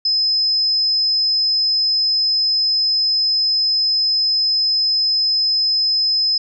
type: tone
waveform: sine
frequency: 5100 Hz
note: D#8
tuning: 42 cents sharp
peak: -14 dBFS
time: 0.05-6.38 s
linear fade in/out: 5 ms
effects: none